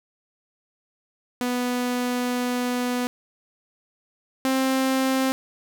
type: tone pair in turn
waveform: sawtooth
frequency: 246.9 / 263.9 Hz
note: B3 / C4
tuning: 0 / +15 cents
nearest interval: minor second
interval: 115 cents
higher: second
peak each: -19 / -16 dBFS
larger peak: second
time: 1.41-3.07 / 4.45-5.32 s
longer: first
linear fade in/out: 0 ms
effects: none